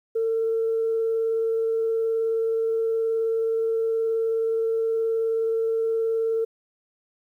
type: tone with vibrato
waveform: sine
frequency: 451.1 Hz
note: A4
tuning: 43 cents sharp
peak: -20 dBFS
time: 0.15-6.45 s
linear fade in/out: 10 ms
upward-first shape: sine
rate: 19 Hz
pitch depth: 9 cents each way
effects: tanh soft clip ceiling -16 dBFS + 10-bit